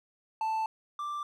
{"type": "tone pair in turn", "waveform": "triangle", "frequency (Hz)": [882, 1177.3], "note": ["A5", "D6"], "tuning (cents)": [4, 4], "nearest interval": "perfect fourth", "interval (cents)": 500, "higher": "second", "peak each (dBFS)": [-26, -31], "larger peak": "first", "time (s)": [[0.41, 0.66], [0.99, 1.23]], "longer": "first", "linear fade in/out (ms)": 2, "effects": []}